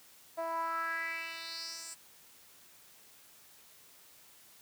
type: tone with band-pass filter sweep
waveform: 10% pulse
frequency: 329.6 Hz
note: E4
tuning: in tune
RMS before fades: -38 dBFS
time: 0.37-1.95 s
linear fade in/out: 20 ms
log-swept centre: 700 to 8100 Hz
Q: 4
effects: white hiss -59 dBFS RMS until 4.61 s + high-pass 60 Hz 12 dB/octave